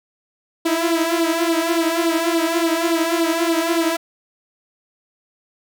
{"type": "tone with flanger", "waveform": "sawtooth", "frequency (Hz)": 332.1, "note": "E4", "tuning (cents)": 13, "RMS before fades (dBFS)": -19, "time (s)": [0.65, 3.97], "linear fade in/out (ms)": 10, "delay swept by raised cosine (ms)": [0.22, 4.92], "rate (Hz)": 3.5, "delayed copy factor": 0.7, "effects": []}